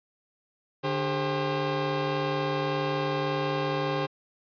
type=tone cluster; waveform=25% pulse; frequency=147.4 / 400.3 / 532 Hz; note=D3 / G4 / C5; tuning=+7 / +36 / +29 cents; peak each=-27 dBFS; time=0.83-4.07 s; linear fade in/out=20 ms; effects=resampled to 11025 Hz